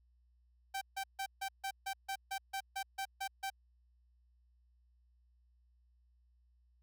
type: tone bursts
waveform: sawtooth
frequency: 778 Hz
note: G5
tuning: 13 cents flat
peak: -33 dBFS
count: 13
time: 0.74-3.502 s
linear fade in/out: 10 ms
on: 74 ms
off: 150 ms
effects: added 60 Hz sine -67 dBFS peak until 6.82 s